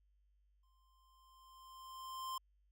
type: tone with exponential growth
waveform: square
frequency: 1046.5 Hz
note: C6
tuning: in tune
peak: -40 dBFS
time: 0.63-2.38 s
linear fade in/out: 5 ms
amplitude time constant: 380 ms
effects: added 50 Hz sine -70 dBFS peak until 2.71 s